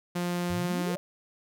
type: tone with pitch glide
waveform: sawtooth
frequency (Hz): 176 to 177.22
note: F3 to F3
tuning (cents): +14 to +26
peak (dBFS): -24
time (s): 0.15-0.96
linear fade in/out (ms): 10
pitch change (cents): +12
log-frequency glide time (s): 0.52-0.68
type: exponential sweep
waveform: sine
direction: up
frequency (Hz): 81.2 to 606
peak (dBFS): -34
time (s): 0.5-0.97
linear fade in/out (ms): 0
effects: none